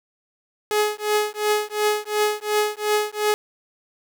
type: tone with tremolo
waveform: sawtooth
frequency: 421.6 Hz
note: G#4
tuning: 26 cents sharp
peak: -12 dBFS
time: 0.71-3.34 s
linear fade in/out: 0 ms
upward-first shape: triangle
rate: 2.8 Hz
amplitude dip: 100%
effects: 8-bit